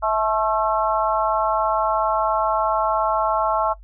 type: harmonic tone with a mistuned harmonic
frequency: 217 Hz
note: A3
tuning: 24 cents flat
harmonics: 3 / 4 / 5 / 6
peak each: -22 / -23 / -24 / -25 dBFS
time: 0.02-3.74 s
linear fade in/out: 20 ms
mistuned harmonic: 6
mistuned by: +47 cents
effects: noise-tail reverb RT60 0.1 s tail -17 dB re dry + added 48 Hz sine -40 dBFS peak until 3.83 s